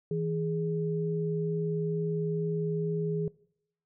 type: tone pair together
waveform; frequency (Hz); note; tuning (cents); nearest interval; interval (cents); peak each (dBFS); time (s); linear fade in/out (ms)
sine; 162.2 / 415.6; E3 / G#4; -28 / +1; octave + major third; 1629; -30 / -31; 0.11-3.28; 2
effects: noise-tail reverb RT60 0.7 s tail -22 dB re dry